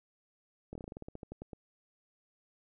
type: slowing click train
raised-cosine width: 2 ms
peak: -30 dBFS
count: 15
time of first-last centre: 0.73-1.532 s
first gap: 23 ms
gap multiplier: 1.13
effects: none